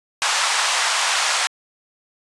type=band-pass noise; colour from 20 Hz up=pink; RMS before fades=-20 dBFS; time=0.22-1.47 s; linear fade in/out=0 ms; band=820 to 8700 Hz; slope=24 dB/octave; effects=resampled to 24000 Hz